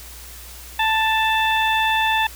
harmonic tone, 882 Hz, A5, 4 cents sharp, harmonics 1 / 2 / 3 / 4, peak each -19 / -22 / -24 / -25 dBFS, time 0.79-2.27 s, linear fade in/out 5 ms, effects added 60 Hz sine -40 dBFS peak until 2.35 s + white hiss -40 dBFS RMS until 2.35 s

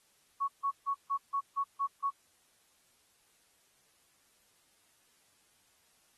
sine tone bursts, 1112 Hz, C#6, 5 cents sharp, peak -28 dBFS, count 8, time 0.4-2.106 s, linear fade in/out 20 ms, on 82 ms, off 150 ms, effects white hiss -69 dBFS RMS until 6.17 s + AAC 32 kbps

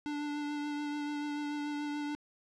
square tone with vibrato, 293.7 Hz, D4, in tune, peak -35 dBFS, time 0.06-2.15 s, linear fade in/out 0 ms, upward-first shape triangle, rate 6.9 Hz, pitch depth 19 cents each way, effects low-pass 5000 Hz 12 dB/octave + 12-bit

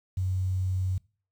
sine tone with quantisation, 93.2 Hz, F#2, 13 cents sharp, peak -25 dBFS, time 0.17-0.98 s, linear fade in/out 5 ms, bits 9, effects noise-tail reverb RT60 0.4 s tail -23 dB re dry

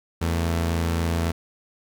sawtooth tone pair together, 83.6 / 223.4 Hz, E2 / A3, +25 / +27 cents, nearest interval octave + perfect fourth, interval 1702 cents, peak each -18 / -28 dBFS, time 0.21-1.32 s, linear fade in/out 10 ms, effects none

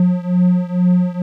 triangle beating tone pair, 178.8 / 181 Hz, F3 / F#3, +41 / -38 cents, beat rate 2.2 Hz, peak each -12 / -14 dBFS, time 0-1.22 s, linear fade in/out 2 ms, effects none

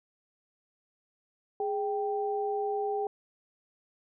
sine tone pair together, 415.3 / 784 Hz, G#4 / G5, 0 / 0 cents, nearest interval major seventh, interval 1100 cents, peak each -30 / -32 dBFS, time 1.6-3.07 s, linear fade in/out 2 ms, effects none

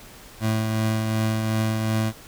25% pulse tone with tremolo, 110 Hz, A2, in tune, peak -16 dBFS, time 0.4-2.13 s, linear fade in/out 50 ms, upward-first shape triangle, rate 2.7 Hz, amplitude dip 35%, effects pink hiss -45 dBFS RMS until 2.27 s

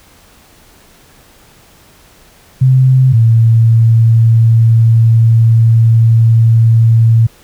sine tone pair in turn, 130 / 113.91 Hz, C3 / A#2, -11 / -40 cents, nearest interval major second, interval 229 cents, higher first, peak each -4 dBFS, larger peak neither, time 2.61-3.13 / 3.13-7.27 s, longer second, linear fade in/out 10 ms, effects pink hiss -44 dBFS RMS until 7.43 s

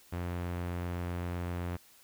sawtooth tone with low-pass filter, 87.8 Hz, F2, 10 cents sharp, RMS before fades -36 dBFS, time 0.12-1.77 s, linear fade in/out 10 ms, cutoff 2400 Hz, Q 0.84, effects white hiss -60 dBFS RMS until 2.03 s

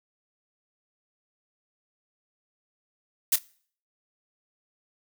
blue noise with echo, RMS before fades -21 dBFS, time 3.32-3.36 s, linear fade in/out 5 ms, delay 28 ms, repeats 1, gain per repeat -15 dB, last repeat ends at 3.388 s, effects noise-tail reverb RT60 0.5 s tail -22 dB re dry

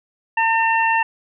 harmonic tone, 905 Hz, A5, 48 cents sharp, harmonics 1 / 2 / 3, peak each -17 / -20 / -22 dBFS, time 0.37-1.03 s, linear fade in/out 5 ms, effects none

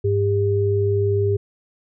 sine tone pair together, 101.1 / 401.1 Hz, G#2 / G4, -46 / +40 cents, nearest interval 2 octaves, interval 2386 cents, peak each -19 dBFS, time 0.04-1.37 s, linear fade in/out 10 ms, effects none

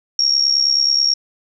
sine tone with amplitude modulation, 5560 Hz, F8, 9 cents flat, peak -9 dBFS, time 0.19-1.14 s, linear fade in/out 2 ms, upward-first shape sine, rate 69.3 Hz, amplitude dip 80%, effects none

